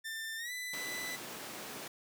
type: tone with pitch glide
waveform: sawtooth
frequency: 1788 to 1995.4 Hz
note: A6 to B6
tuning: +27 to +17 cents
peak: -35 dBFS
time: 0.04-1.17 s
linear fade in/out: 20 ms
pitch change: +190 cents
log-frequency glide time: 0.37-0.52 s
type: high-pass noise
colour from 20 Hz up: pink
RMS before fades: -45 dBFS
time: 0.73-1.88 s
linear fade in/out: 5 ms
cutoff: 230 Hz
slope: 12 dB/octave
effects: none